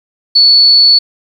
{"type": "tone", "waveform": "sine", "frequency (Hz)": 4435, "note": "C#8", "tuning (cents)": 0, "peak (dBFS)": -3, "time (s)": [0.35, 0.99], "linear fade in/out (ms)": 10, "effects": ["7-bit"]}